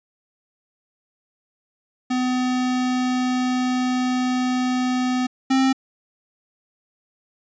square tone pair in turn, 252.6 / 264.5 Hz, B3 / C4, +39 / +19 cents, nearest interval minor second, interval 80 cents, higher second, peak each -20 / -16 dBFS, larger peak second, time 2.1-5.27 / 5.5-5.73 s, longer first, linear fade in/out 10 ms, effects resampled to 16000 Hz

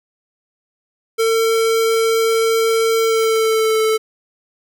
square tone with pitch glide, 451.3 to 438.7 Hz, A4 to A4, +44 to -5 cents, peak -14 dBFS, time 1.18-3.98 s, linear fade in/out 20 ms, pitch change -49 cents, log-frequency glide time 2.93-3.82 s, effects none

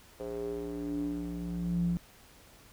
square tone with band-pass filter sweep, 58.3 Hz, A#1, 1 cent sharp, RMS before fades -34 dBFS, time 0.2-1.97 s, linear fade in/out 0 ms, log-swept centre 480 to 160 Hz, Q 6, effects pink hiss -57 dBFS RMS until 2.72 s

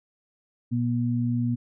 sine tone pair together, 120.25 / 240.5 Hz, B2 / B3, -46 / -46 cents, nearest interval octave, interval 1200 cents, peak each -25 dBFS, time 0.71-1.56 s, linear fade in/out 20 ms, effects none

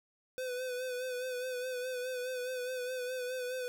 square tone with vibrato, 504 Hz, B4, 35 cents sharp, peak -36 dBFS, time 0.38-3.68 s, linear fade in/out 0 ms, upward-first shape sine, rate 4.8 Hz, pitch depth 40 cents each way, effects none

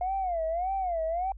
sine tone with vibrato, 707 Hz, F5, 21 cents sharp, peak -26 dBFS, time 0.01-1.32 s, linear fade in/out 2 ms, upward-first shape sine, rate 1.7 Hz, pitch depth 170 cents each way, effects tanh soft clip ceiling -22 dBFS + added 50 Hz sine -41 dBFS peak until 1.37 s

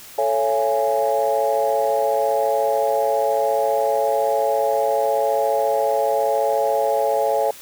sine chord, A major seventh, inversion none, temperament equal with one note detuned, 440 / 554.4 / 675.4 / 830.6 Hz, A4 / C#5 / E5 / G#5, 0 / 0 / +42 / 0 cents, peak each -23 / -20 / -22 / -22 dBFS, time 0.18-7.51 s, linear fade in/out 5 ms, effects tanh soft clip ceiling -8 dBFS + white hiss -41 dBFS RMS until 7.61 s

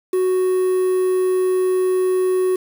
triangle tone with quantisation, 370 Hz, F#4, in tune, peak -13 dBFS, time 0.13-2.56 s, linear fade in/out 5 ms, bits 6, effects none

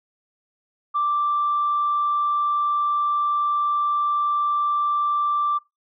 sine tone, 1174.7 Hz, D6, in tune, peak -18 dBFS, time 0.94-5.59 s, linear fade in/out 20 ms, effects noise-tail reverb RT60 0.2 s tail -22 dB re dry + tanh soft clip ceiling -14 dBFS

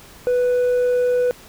triangle tone with hard clipping, 494.1 Hz, B4, 1 cent sharp, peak -14 dBFS, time 0.27-1.31 s, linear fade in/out 0 ms, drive 1 dB, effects pink hiss -44 dBFS RMS until 1.48 s

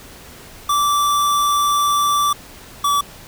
square tone pair in turn, 1165 / 1149.6 Hz, D6 / D6, -14 / -37 cents, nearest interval unison, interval 23 cents, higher first, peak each -15 dBFS, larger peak neither, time 0.69-2.33 / 2.84-3.01 s, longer first, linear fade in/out 5 ms, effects pink hiss -40 dBFS RMS until 3.27 s

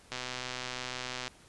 click train, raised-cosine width 0.2 ms, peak -19 dBFS, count 147, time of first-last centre 0.12-1.279 s, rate 126 Hz, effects pink hiss -58 dBFS RMS until 1.48 s + resampled to 24000 Hz

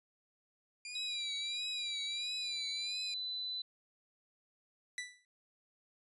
20% pulse tone with vibrato, 2388 Hz, D7, 28 cents sharp, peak -38 dBFS, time 0.85-3.14 s, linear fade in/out 2 ms, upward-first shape triangle, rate 1.5 Hz, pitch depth 110 cents each way
sine tone with pitch glide, 3904 to 4002 Hz, B7 to B7, -21 to +22 cents, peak -37 dBFS, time 0.95-3.62 s, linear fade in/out 5 ms, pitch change +43 cents, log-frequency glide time 2.14-2.7 s
sawtooth tone with exponential decay, 1975.5 Hz, B6, in tune, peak -32 dBFS, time 4.98-5.25 s, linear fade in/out 1 ms, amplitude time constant 58 ms
effects resampled to 24000 Hz

